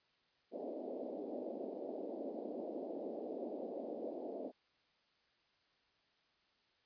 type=band-pass noise; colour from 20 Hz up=white; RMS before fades=-44 dBFS; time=0.51-4.52 s; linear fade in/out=50 ms; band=230 to 650 Hz; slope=48 dB/octave; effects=white hiss -75 dBFS RMS until 6.85 s + resampled to 11025 Hz